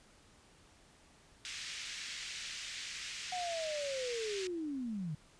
pink band-pass noise, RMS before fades -44 dBFS, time 1.45-4.47 s, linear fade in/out 0 ms, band 1900 to 7100 Hz, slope 24 dB/octave
sine linear sweep, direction down, 739 to 143.9 Hz, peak -36 dBFS, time 3.32-5.15 s, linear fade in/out 5 ms
effects pink hiss -63 dBFS RMS until 5.39 s + resampled to 22050 Hz

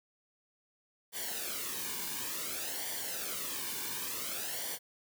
white noise with flanger, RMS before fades -38 dBFS, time 1.12-4.79 s, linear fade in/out 50 ms, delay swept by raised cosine 0.76 to 1.56 ms, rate 0.56 Hz, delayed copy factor -0.7, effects none

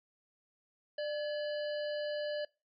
harmonic tone with a mistuned harmonic, 595 Hz, D5, 22 cents sharp, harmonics 1 / 3 / 5 / 7 / 8, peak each -34 / -44 / -48 / -51 / -52 dBFS, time 0.98-2.45 s, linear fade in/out 5 ms, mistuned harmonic 3, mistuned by -81 cents, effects noise-tail reverb RT60 0.3 s tail -25 dB re dry + MP3 64 kbps

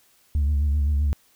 sine tone with vibrato, 72.7 Hz, D2, 17 cents flat, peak -16 dBFS, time 0.35-1.13 s, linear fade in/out 0 ms, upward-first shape sine, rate 7.7 Hz, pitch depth 64 cents each way, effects tanh soft clip ceiling -17 dBFS + white hiss -60 dBFS RMS until 1.35 s

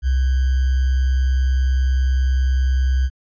sine tone with sample-and-hold, 65 Hz, C2, 11 cents flat, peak -14 dBFS, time 0.02-3.1 s, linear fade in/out 50 ms, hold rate 1575 Hz, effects resampled to 16000 Hz

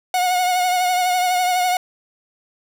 45% pulse tone with vibrato, 727 Hz, F#5, 31 cents flat, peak -16 dBFS, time 0.14-1.77 s, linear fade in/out 2 ms, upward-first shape triangle, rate 12 Hz, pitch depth 38 cents each way, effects none

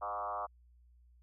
sine tone with frequency modulation, 927 Hz, A#5, 10 cents flat, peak -35 dBFS, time 0.01-0.47 s, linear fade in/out 20 ms, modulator 105 Hz, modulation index 3.1, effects added 60 Hz sine -60 dBFS peak until 1.22 s

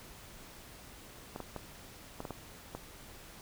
clicks, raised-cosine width 1 ms, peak -25 dBFS, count 7, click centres 1.361 / 1.403 / 1.563 / 2.204 / 2.252 / 2.307 / 2.75 s, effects pink hiss -52 dBFS RMS until 3.41 s

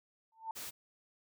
sine tone with exponential growth, 893 Hz, A5, 25 cents sharp, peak -33 dBFS, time 0.32-0.51 s, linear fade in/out 2 ms, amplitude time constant 40 ms
white noise, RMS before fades -44 dBFS, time 0.55-0.71 s, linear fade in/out 20 ms
effects none

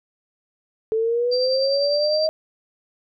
sine linear sweep, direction up, 437 to 633 Hz, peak -18 dBFS, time 0.92-2.29 s, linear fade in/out 0 ms
sine tone with tremolo, 4699 Hz, D8, in tune, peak -22 dBFS, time 1.31-2.28 s, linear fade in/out 20 ms, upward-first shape sine, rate 9.9 Hz, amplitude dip 45%
effects none

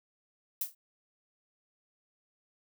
violet noise with exponential decay, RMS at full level -28 dBFS, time 0.61-0.75 s, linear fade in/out 5 ms, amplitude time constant 30 ms, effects none

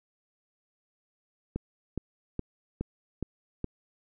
click train, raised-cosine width 3 ms, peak -18 dBFS, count 6, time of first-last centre 1.56-3.643 s, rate 2.4 Hz, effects none

